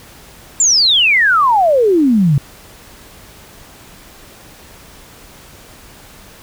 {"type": "exponential sweep", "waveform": "sine", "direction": "down", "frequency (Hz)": [7459, 132.5], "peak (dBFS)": -8, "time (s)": [0.6, 2.38], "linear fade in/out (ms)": 2, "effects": ["pink hiss -40 dBFS RMS until 6.42 s"]}